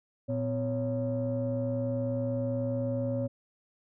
sine tone cluster, 116.5 / 252.8 / 555 Hz, A#2 / B3 / C#5, -1 / +41 / +2 cents, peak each -31 / -32 / -31 dBFS, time 0.28-3.28 s, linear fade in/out 20 ms, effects tanh soft clip ceiling -22 dBFS

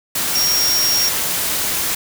sine tone in noise, 5588 Hz, F8, in tune, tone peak -15 dBFS, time 0.35-1.09 s, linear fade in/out 5 ms, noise white, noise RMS -20 dBFS, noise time 0.15-1.95 s, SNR +2 dB, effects none

